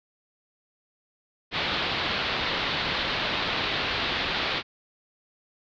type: low-pass noise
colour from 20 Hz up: white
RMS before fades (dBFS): -28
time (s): 1.51-4.63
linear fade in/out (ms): 50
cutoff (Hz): 4200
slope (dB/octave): 48
effects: none